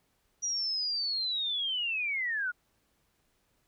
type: linear sweep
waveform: sine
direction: down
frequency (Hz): 5820 to 1404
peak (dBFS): -29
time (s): 0.42-2.52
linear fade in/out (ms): 20
effects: pink hiss -73 dBFS RMS until 3.67 s